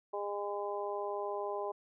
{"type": "harmonic tone", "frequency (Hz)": 203.7, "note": "G#3", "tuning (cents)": -33, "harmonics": [2, 3, 4, 5], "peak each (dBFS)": [-38, -40, -41, -42], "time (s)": [0.13, 1.72], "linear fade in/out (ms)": 10, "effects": []}